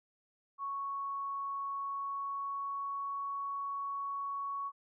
sine tone with pitch glide, 1109 to 1115.4 Hz, C#6 to C#6, 0 to +10 cents, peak -35 dBFS, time 0.58-4.72 s, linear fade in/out 50 ms, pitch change +10 cents, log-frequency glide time 1.7-3.24 s, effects none

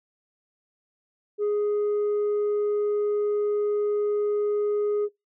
sine tone, 415.3 Hz, G#4, in tune, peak -19 dBFS, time 1.38-5.09 s, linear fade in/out 50 ms, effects noise-tail reverb RT60 0.2 s tail -25 dB re dry + tanh soft clip ceiling -21 dBFS

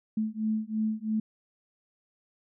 sine beating tone pair, 216.1 / 219.1 Hz, A3 / A3, -31 / -7 cents, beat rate 3 Hz, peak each -30 dBFS, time 0.17-1.2 s, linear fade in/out 5 ms, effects none

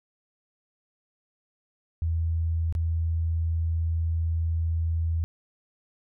sine tone with dropouts, 82.2 Hz, E2, 4 cents flat, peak -23 dBFS, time 2.02-5.24 s, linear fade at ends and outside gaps 0 ms, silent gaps 2.725-2.751 s, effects none

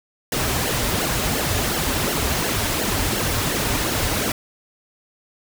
pink noise with flanger, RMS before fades -22 dBFS, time 0.32-4.32 s, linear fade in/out 2 ms, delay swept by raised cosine 0.81 to 6.21 ms, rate 2.8 Hz, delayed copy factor -0.7, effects none

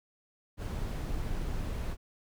brown noise, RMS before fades -34 dBFS, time 0.57-1.97 s, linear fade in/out 50 ms, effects none

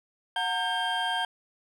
triangle tone cluster, 730 / 915 / 1594 / 3182 Hz, F#5 / A#5 / G6 / G7, -24 / -32 / +28 / +25 cents, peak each -30 dBFS, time 0.36-1.25 s, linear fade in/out 2 ms, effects none

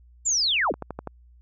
sine linear sweep, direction down, 7420 to 92.3 Hz, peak -20 dBFS, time 0.25-0.73 s, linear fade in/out 20 ms
click train, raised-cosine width 1 ms, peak -18 dBFS, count 5, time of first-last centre 0.74-1.073 s, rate 12 Hz
effects added 60 Hz sine -50 dBFS peak until 1.41 s

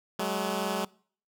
10% pulse tone pair together, 189.41 / 212.6 Hz, F#3 / G#3, +41 / +41 cents, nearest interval major second, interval 200 cents, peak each -23 dBFS, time 0.19-0.85 s, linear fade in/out 5 ms, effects noise-tail reverb RT60 0.5 s tail -24 dB re dry

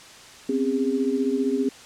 sine tone cluster, 255.6 / 270.8 / 406 Hz, C4 / C#4 / G#4, -40 / -40 / -39 cents, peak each -25 dBFS, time 0.49-1.69 s, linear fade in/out 5 ms, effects white hiss -45 dBFS RMS until 1.85 s + low-pass 7000 Hz 12 dB/octave

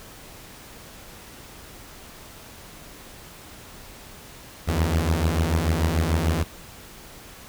sawtooth beating tone pair, 77.78 / 84.58 Hz, D#2 / E2, 0 / +45 cents, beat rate 6.8 Hz, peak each -19 dBFS, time 4.67-6.44 s, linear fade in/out 20 ms, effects pink hiss -44 dBFS RMS until 7.48 s

